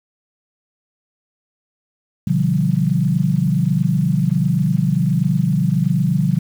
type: chord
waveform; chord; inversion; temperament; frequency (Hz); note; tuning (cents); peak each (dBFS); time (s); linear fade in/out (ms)
sine; G dominant seventh; first; equal; 123.47 / 146.83 / 174.61 / 196; B2 / D3 / F3 / G3; 0 / 0 / 0 / 0; -22 / -18 / -18 / -22; 2.27-6.39; 5
effects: 7-bit